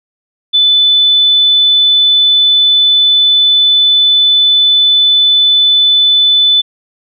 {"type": "tone", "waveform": "sine", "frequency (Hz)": 3500, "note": "A7", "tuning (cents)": -10, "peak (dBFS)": -5, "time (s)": [0.53, 6.62], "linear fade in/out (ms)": 20, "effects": []}